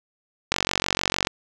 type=click train; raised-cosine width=0.2 ms; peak=-3 dBFS; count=36; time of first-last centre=0.52-1.271 s; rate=46.6 Hz; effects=none